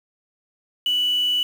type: tone with quantisation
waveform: sine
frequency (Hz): 2960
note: F#7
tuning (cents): 0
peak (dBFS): -18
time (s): 0.86-1.43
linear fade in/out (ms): 2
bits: 6
effects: none